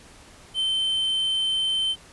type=tone; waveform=triangle; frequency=3091 Hz; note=G7; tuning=25 cents flat; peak=-20 dBFS; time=0.54-1.96 s; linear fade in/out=50 ms; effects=pink hiss -49 dBFS RMS until 2.12 s + resampled to 24000 Hz